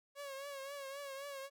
sawtooth tone with vibrato, 554.4 Hz, C#5, in tune, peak -40 dBFS, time 0.15-1.5 s, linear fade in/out 50 ms, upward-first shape triangle, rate 3.8 Hz, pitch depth 69 cents each way, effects none

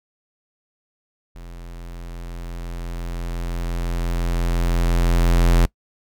square tone with level ramp, 42.9 Hz, F1, 30 cents flat, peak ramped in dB -36 to -12 dBFS, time 1.35-5.66 s, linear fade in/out 10 ms, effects noise-tail reverb RT60 0.1 s tail -23 dB re dry

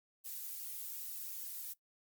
violet noise with flanger, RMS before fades -44 dBFS, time 0.24-1.74 s, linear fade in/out 20 ms, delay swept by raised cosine 1.7 to 5.6 ms, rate 2.2 Hz, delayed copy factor -0.8, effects noise-tail reverb RT60 0.1 s tail -18 dB re dry + Opus 48 kbps

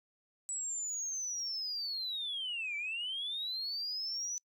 sine linear two-way sweep, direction down then up, 7902 to 2292 to 6000 Hz, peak -34 dBFS, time 0.49-4.38 s, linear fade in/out 0 ms, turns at 2.76 s, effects noise-tail reverb RT60 0.1 s tail -26 dB re dry + tanh soft clip ceiling -31 dBFS

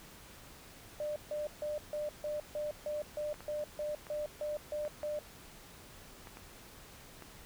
sine tone bursts, 598 Hz, D5, 31 cents sharp, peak -34 dBFS, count 14, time 1-5.19 s, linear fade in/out 2 ms, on 160 ms, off 150 ms
clicks, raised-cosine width 0.5 ms, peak -33 dBFS, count 8, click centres 3.342 / 3.406 / 4.068 / 4.851 / 5.031 / 6.272 / 6.371 / 7.223 s
effects pink hiss -54 dBFS RMS until 7.45 s

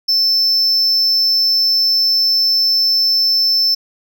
triangle tone, 5300 Hz, E8, 9 cents sharp, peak -10 dBFS, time 0.08-3.75 s, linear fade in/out 10 ms, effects none

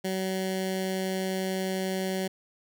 15% pulse tone with notch filter, 188.8 Hz, F#3, 35 cents sharp, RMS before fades -30 dBFS, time 0.04-2.28 s, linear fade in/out 10 ms, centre 1100 Hz, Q 1.2, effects none

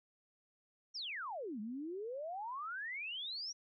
sine exponential two-way sweep, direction down then up, 5840 to 203 to 5840 Hz, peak -40 dBFS, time 0.94-3.53 s, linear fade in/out 20 ms, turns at 1.6 s, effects none

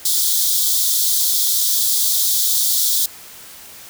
white high-pass noise, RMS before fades -17 dBFS, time 0.05-3.06 s, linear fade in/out 5 ms, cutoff 3300 Hz, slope 96 dB/octave, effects white hiss -39 dBFS RMS until 3.89 s

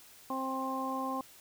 harmonic tone, 264.1 Hz, C4, 16 cents sharp, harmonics 1 / 2 / 3 / 4, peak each -37 / -41 / -39 / -36 dBFS, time 0.3-1.21 s, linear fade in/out 2 ms, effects white hiss -56 dBFS RMS until 1.4 s

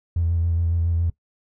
triangle tone with vibrato, 84.1 Hz, E2, 35 cents sharp, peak -15 dBFS, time 0.16-1.1 s, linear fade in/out 5 ms, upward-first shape square, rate 7.2 Hz, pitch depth 22 cents each way, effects noise-tail reverb RT60 0.1 s tail -22 dB re dry + tanh soft clip ceiling -15 dBFS

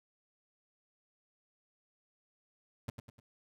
30% pulse tone with echo, 114.9 Hz, A#2, 25 cents flat, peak -32 dBFS, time 2.88-2.9 s, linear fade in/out 5 ms, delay 100 ms, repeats 3, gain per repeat -7 dB, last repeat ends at 3.2 s, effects none

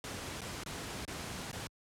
pink noise with dropouts, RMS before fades -41 dBFS, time 0.04-1.67 s, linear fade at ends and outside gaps 1 ms, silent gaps 0.408-0.416 / 0.636-0.661 / 1.051-1.078 / 1.515-1.529 s, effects high-pass 60 Hz 12 dB/octave + low-pass 10000 Hz 12 dB/octave

